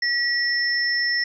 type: tone pair together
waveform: sine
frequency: 1928 / 5332 Hz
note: B6 / E8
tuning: -42 / +19 cents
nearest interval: octave + tritone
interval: 1761 cents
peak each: -21 / -24 dBFS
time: 0.02-1.24 s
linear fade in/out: 5 ms
effects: none